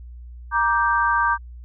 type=chord; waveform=sine; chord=G minor; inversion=first; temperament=just; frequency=940.8 / 1176 / 1568 Hz; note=Bb5 / D6 / G6; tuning=+16 / +2 / 0 cents; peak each=-21 dBFS; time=0.51-1.38 s; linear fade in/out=50 ms; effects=added 60 Hz sine -36 dBFS peak until 1.64 s